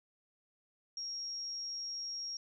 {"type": "tone", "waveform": "sine", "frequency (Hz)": 5588, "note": "F8", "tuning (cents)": 0, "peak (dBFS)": -38, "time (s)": [0.97, 2.37], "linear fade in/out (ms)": 2, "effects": []}